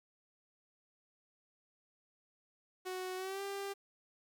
sawtooth tone with pitch glide, 370 to 396.6 Hz, F#4 to G4, 0 to +20 cents, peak -35 dBFS, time 2.85-3.74 s, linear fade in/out 20 ms, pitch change +120 cents, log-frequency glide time 3.16-3.42 s, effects 11-bit

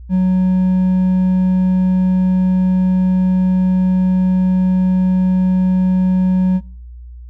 triangle tone with hard clipping, 185 Hz, F#3, in tune, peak -11 dBFS, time 0.09-6.61 s, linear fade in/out 50 ms, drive 5 dB, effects noise-tail reverb RT60 0.5 s tail -25 dB re dry + added 60 Hz sine -31 dBFS peak until 7.29 s

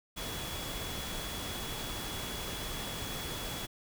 sine tone in noise, 3372 Hz, G#7, 26 cents sharp, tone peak -44 dBFS, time 0.16-3.67 s, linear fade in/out 20 ms, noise pink, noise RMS -39 dBFS, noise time 0.16-3.67 s, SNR -8 dB, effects none

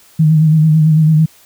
sine tone with vibrato, 156.4 Hz, D#3, 9 cents sharp, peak -6 dBFS, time 0.19-1.26 s, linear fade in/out 10 ms, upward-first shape sine, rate 9 Hz, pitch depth 44 cents each way, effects white hiss -46 dBFS RMS until 1.45 s

